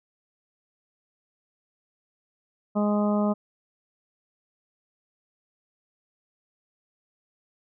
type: harmonic tone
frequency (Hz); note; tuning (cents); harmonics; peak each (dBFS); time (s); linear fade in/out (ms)
207.7; G#3; 0; 1 / 2 / 3 / 4 / 5 / 6; -22 / -32 / -28 / -35 / -36 / -36; 2.75-3.34; 20
effects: none

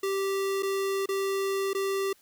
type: tone with dropouts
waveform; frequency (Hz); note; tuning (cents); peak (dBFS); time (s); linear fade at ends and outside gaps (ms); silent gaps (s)
square; 390.6; G4; -6; -27; 0.03-2.13; 5; 0.625-0.63 / 1.059-1.088 / 1.733-1.748
effects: white hiss -62 dBFS RMS until 2.21 s

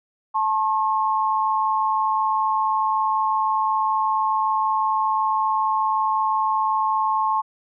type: tone pair together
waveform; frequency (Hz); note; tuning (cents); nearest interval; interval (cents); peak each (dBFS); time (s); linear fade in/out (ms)
sine; 874 / 1079.3; A5 / C#6; -12 / -47; major third; 365; -21; 0.34-7.42; 20
effects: none

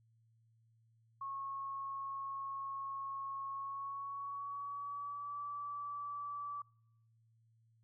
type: tone with pitch glide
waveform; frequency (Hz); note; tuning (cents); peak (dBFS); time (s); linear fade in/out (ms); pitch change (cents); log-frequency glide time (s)
sine; 1094 to 1156.4; C#6 to D6; -23 to -27; -40; 1.21-6.62; 5; +96; 3.48-5.4
effects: noise-tail reverb RT60 0.8 s tail -25 dB re dry + added 113 Hz sine -68 dBFS peak until 7.83 s

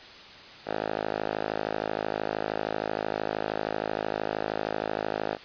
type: tone with band-pass filter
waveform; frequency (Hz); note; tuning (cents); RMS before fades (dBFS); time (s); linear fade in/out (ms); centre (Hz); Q
5% pulse; 53; G#1; +36; -31; 0.65-5.38; 50; 830; 1.2
effects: white hiss -46 dBFS RMS until 5.44 s + resampled to 11025 Hz

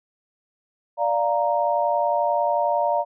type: chord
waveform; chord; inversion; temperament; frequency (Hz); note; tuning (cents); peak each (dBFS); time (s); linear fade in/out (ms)
sine; Bb major; first; equal; 587.3 / 698.5 / 932.3; D5 / F5 / Bb5; 0 / 0 / 0; -23; 0.97-3.05; 50
effects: none

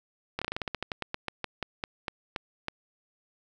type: slowing click train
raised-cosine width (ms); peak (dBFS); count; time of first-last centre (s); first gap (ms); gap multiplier
0.3; -15; 20; 0.39-2.684; 26; 1.15
effects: none

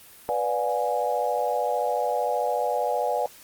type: chord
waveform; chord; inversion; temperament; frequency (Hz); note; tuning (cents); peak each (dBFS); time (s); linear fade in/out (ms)
sine; B diminished seventh; none; equal with one note detuned; 493.9 / 587.3 / 715.6 / 830.6; B4 / D5 / F5 / Ab5; 0 / 0 / +42 / 0; -28; 0.29-3.26; 0
effects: white hiss -49 dBFS RMS until 3.43 s + Opus 32 kbps

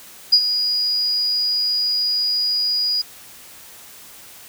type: tone with ADSR envelope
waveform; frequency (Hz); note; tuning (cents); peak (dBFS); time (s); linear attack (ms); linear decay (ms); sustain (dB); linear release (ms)
sine; 4897; D#8; -28; -6; 0.32-3.02; 14; 62; -11; 10
effects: tanh soft clip ceiling -2 dBFS + white hiss -42 dBFS RMS until 4.48 s

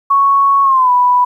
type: tone with pitch glide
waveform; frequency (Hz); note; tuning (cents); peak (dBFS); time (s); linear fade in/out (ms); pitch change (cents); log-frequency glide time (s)
sine; 1108.7 to 987.7; C#6 to B5; 0 to 0; -7; 0.1-1.25; 10; -200; 0.63-0.91
effects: 8-bit

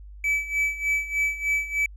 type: tone with tremolo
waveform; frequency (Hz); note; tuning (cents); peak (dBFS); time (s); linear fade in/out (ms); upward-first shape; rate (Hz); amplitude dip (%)
triangle; 2300; D7; -37; -18; 0.24-1.86; 2; sine; 3.3; 80
effects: added 50 Hz sine -40 dBFS peak until 1.96 s

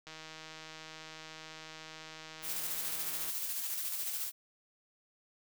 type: click train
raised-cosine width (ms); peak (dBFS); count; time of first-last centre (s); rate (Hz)
0.2; -30; 511; 0.07-3.298; 158
type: noise with tremolo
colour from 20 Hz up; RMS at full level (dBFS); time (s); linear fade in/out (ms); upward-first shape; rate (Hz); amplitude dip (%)
blue; -36; 2.42-4.32; 50; square; 14; 30
effects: none

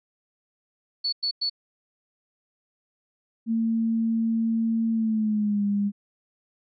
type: tone bursts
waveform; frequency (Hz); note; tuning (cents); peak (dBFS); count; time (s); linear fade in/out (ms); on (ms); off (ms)
sine; 4435; C#8; 0; -23; 3; 1.04-1.498; 10; 86; 100
type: tone with pitch glide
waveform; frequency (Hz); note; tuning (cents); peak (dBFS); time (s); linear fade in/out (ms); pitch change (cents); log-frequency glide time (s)
sine; 226.4 to 202.9; A3 to G#3; +50 to -40; -21; 3.46-5.92; 50; -190; 4.92-5.64
effects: none

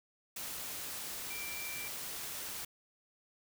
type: tone in noise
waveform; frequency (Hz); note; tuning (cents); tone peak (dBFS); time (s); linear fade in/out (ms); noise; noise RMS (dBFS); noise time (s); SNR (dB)
sine; 2349; D7; 0; -43; 1.3-1.88; 5; white; -42; 0.36-2.65; -4
effects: none

